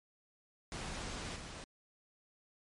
pink noise with level steps, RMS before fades -42 / -47 dBFS, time 0.72-1.64 s, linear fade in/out 0 ms, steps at 1.36 s, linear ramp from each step 2 ms, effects low-pass 8000 Hz 12 dB/octave + MP3 48 kbps

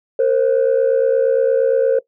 sine tone pair together, 461.6 / 530.2 Hz, A#4 / C5, -17 / +23 cents, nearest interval major second, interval 240 cents, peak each -13 / -13 dBFS, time 0.19-1.99 s, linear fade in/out 5 ms, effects noise-tail reverb RT60 0.1 s tail -19 dB re dry + tanh soft clip ceiling -8 dBFS

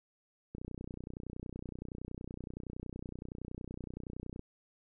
click train, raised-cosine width 3 ms, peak -29 dBFS, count 119, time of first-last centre 0.55-4.394 s, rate 30.7 Hz, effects none

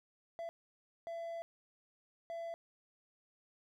triangle tone bursts at uneven times, 671 Hz, E5, 31 cents sharp, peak -38 dBFS, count 3, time 0.39-0.49 / 1.07-1.42 / 2.3-2.54 s, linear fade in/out 0 ms, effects none

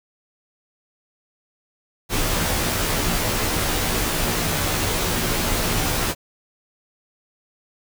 pink noise with comb filter, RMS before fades -22 dBFS, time 2.09-6.15 s, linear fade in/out 50 ms, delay 15 ms, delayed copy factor -0.85, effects none

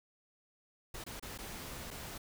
pink noise with dropouts, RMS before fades -45 dBFS, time 0.94-2.18 s, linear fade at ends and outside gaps 5 ms, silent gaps 1.04-1.064 / 1.197-1.225 / 1.378-1.386 / 1.906-1.91 s, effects none

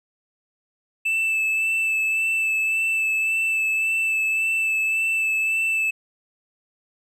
triangle tone with vibrato, 2637 Hz, E7, in tune, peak -18 dBFS, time 1.05-5.91 s, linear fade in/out 10 ms, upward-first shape sine, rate 1.8 Hz, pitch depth 17 cents each way, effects none

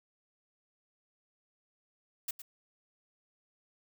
blue noise with echo, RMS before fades -35 dBFS, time 2.28-2.31 s, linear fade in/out 5 ms, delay 110 ms, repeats 1, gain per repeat -11 dB, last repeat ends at 2.42 s, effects none

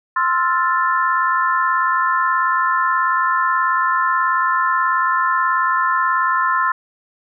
sine chord, F major seventh, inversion second, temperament equal, 1046.5 / 1318.5 / 1396.9 / 1760 Hz, C6 / E6 / F6 / A6, 0 / 0 / 0 / 0 cents, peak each -17 / -21 / -23 / -22 dBFS, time 0.16-6.72 s, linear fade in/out 5 ms, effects none

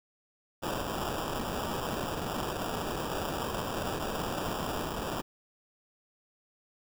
white noise with sample-and-hold, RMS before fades -34 dBFS, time 0.62-5.22 s, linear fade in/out 20 ms, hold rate 2100 Hz, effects none

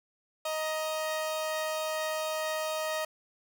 sawtooth tone pair together, 626 / 937.9 Hz, D#5 / A#5, +10 / +10 cents, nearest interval perfect fifth, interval 700 cents, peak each -27 / -36 dBFS, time 0.45-3.05 s, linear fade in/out 5 ms, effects none

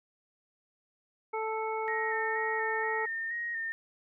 harmonic tone, 440 Hz, A4, in tune, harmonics 1 / 2 / 3 / 5, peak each -34 / -34 / -40 / -41 dBFS, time 1.33-3.06 s, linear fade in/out 10 ms
sine tone with vibrato, 1848 Hz, A#6, 16 cents flat, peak -32 dBFS, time 1.88-3.72 s, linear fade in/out 0 ms, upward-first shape square, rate 2.1 Hz, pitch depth 29 cents each way
effects none

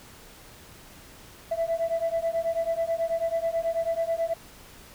sine beating tone pair, 659.3 / 668.5 Hz, E5 / E5, 0 / +24 cents, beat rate 9.2 Hz, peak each -26 dBFS, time 1.51-4.34 s, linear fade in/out 10 ms, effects tanh soft clip ceiling -20 dBFS + pink hiss -49 dBFS RMS until 4.94 s

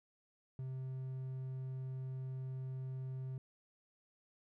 triangle tone, 130.81 Hz, C3, in tune, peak -38 dBFS, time 0.59-3.38 s, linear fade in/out 2 ms, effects none

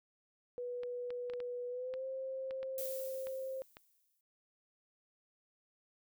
sine tone with pitch glide, 490 to 528.2 Hz, B4 to C5, -14 to +16 cents, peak -38 dBFS, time 0.58-3.62 s, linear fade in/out 0 ms, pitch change +130 cents, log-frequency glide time 1.69-2.05 s
clicks, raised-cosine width 0.3 ms, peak -34 dBFS, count 10, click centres 0.834 / 1.105 / 1.299 / 1.336 / 1.403 / 1.939 / 2.509 / 2.63 / 3.27 / 3.769 s
violet noise with exponential decay, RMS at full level -41 dBFS, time 2.78-4.21 s, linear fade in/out 2 ms, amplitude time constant 310 ms
effects none

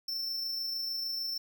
square tone with amplitude modulation, 5370 Hz, E8, 31 cents sharp, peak -32 dBFS, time 0.08-1.38 s, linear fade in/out 5 ms, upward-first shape sine, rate 26.6 Hz, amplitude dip 25%, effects none

